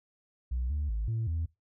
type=tone with pitch steps; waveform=sine; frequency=61.6 / 73.7 / 53.6 / 112.9 / 81.8 Hz; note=B1 / D2 / A1 / A2 / E2; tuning=-4 / +7 / -45 / +45 / -13 cents; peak=-27 dBFS; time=0.51-1.46 s; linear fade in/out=10 ms; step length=190 ms; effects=noise-tail reverb RT60 0.2 s tail -21 dB re dry + tanh soft clip ceiling -26 dBFS